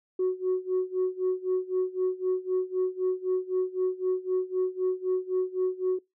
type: tone with tremolo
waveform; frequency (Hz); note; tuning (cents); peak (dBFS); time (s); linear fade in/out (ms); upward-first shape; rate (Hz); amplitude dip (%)
sine; 370; F#4; 0; -20; 0.19-5.99; 5; sine; 3.9; 90
effects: noise-tail reverb RT60 0.2 s tail -24 dB re dry + tanh soft clip ceiling -20 dBFS